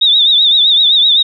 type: tone with vibrato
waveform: sine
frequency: 3653 Hz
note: A#7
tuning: 36 cents flat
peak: -6 dBFS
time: 0.01-1.23 s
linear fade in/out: 10 ms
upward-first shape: triangle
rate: 7.8 Hz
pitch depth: 110 cents each way
effects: none